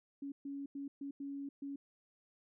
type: tone bursts at uneven times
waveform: sine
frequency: 279.5 Hz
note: C#4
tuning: 14 cents sharp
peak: -40 dBFS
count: 6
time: 0.22-0.32 / 0.45-0.66 / 0.75-0.88 / 1.01-1.11 / 1.2-1.49 / 1.62-1.76 s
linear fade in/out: 5 ms
effects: none